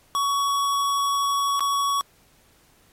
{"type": "tone with dropouts", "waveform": "square", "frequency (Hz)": 1122, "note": "C#6", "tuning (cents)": 21, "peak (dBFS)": -21, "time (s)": [0.15, 2.01], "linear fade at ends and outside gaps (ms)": 0, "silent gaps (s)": [1.595, 1.606], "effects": ["pink hiss -58 dBFS RMS until 2.92 s", "MP3 64 kbps"]}